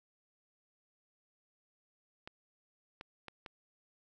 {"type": "clicks", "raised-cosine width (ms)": 0.3, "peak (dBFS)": -29, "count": 4, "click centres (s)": [2.275, 3.011, 3.283, 3.462], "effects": []}